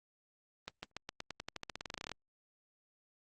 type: accelerating click train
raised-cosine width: 0.2 ms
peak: -23 dBFS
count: 22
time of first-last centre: 0.68-2.117 s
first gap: 150 ms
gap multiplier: 0.91
effects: Opus 24 kbps